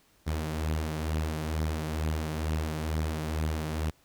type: beating tone pair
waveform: sawtooth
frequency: 76.3 / 78.5 Hz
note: D#2 / D#2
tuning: -33 / +16 cents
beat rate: 2.2 Hz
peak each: -31 / -26 dBFS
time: 0.26-3.91 s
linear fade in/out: 20 ms
effects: pink hiss -64 dBFS RMS until 4.04 s